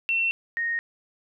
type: tone pair in turn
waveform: sine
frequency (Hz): 2705 / 1859.2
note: E7 / A#6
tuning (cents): +44 / -5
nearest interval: tritone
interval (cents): 649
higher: first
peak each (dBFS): -21 / -24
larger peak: first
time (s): 0.09-0.31 / 0.57-0.79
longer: neither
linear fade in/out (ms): 0
effects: none